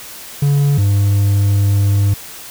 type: tone pair in turn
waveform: triangle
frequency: 142.4 / 100.4 Hz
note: C#3 / G2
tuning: +47 / +42 cents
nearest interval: tritone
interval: 605 cents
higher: first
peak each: -8 dBFS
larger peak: neither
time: 0.42-0.78 / 0.78-2.14 s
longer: second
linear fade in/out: 5 ms
effects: white hiss -33 dBFS RMS until 2.5 s